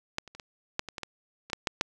clicks, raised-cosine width 0.2 ms, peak -12 / -29 / -30 / -25 / -10 / -21 / -19 / -18 / -26 / -9 / -9 / -7 dBFS, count 12, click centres 0.184 / 0.277 / 0.35 / 0.398 / 0.794 / 0.887 / 0.982 / 1.033 / 1.5 / 1.532 / 1.672 / 1.811 s, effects none

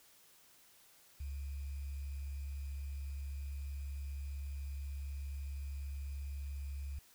sine tone with sample-and-hold, 69.8 Hz, C#2, 13 cents sharp, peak -39 dBFS, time 1.2-6.99 s, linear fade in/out 5 ms, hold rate 2450 Hz, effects white hiss -64 dBFS RMS until 7.14 s

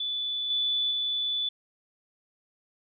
sine tone with level steps, 3475 Hz, A7, 22 cents flat, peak -28 / -24 / -26 dBFS, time 0-1.49 s, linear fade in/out 5 ms, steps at 0.5 / 0.91 s, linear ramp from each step 5 ms, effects none

